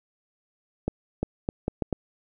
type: accelerating click train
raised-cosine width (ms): 2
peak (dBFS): -12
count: 6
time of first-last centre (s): 0.88-1.927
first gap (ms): 350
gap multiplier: 0.74
effects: none